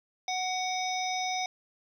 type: harmonic tone with a mistuned harmonic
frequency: 740 Hz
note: F#5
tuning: in tune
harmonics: 1 / 3 / 5 / 7 / 8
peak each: -31 / -36 / -38 / -39 / -40 dBFS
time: 0.28-1.46 s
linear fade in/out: 2 ms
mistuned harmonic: 3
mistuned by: +22 cents
effects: 10-bit